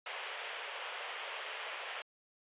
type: band-pass noise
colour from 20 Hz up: white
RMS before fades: -43 dBFS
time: 0.06-2.02 s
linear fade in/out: 2 ms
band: 440 to 3300 Hz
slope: 48 dB/octave
effects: resampled to 8000 Hz